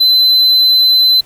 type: tone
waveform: triangle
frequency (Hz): 4045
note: B7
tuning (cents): +41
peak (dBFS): -5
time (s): 0-1.21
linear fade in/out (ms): 10
effects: pink hiss -45 dBFS RMS until 1.25 s